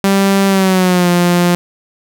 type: tone with pitch glide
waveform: sawtooth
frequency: 196 to 175.63 Hz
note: G3 to F3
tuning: 0 to +10 cents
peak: -5 dBFS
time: 0.04-1.55 s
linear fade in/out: 0 ms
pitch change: -190 cents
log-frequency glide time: 0.47-1.09 s
effects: none